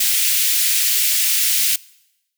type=high-pass noise; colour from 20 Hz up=white; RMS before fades=-17 dBFS; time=0-1.76 s; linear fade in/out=5 ms; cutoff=2100 Hz; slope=24 dB/octave; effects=noise-tail reverb RT60 0.9 s tail -23 dB re dry